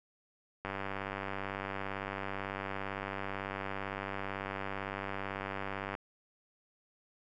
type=click train; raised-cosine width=0.5 ms; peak=-22 dBFS; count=520; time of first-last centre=0.65-5.951 s; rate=97.9 Hz; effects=none